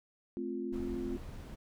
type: chord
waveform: sine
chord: F major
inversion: first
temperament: just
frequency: 218.3 / 261.9 / 349.2 Hz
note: A3 / C4 / F4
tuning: -13 / +2 / 0 cents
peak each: -41 / -39 / -38 dBFS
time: 0.37-1.17 s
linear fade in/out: 0 ms
type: noise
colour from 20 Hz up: brown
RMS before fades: -44 dBFS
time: 0.72-1.56 s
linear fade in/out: 20 ms
effects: none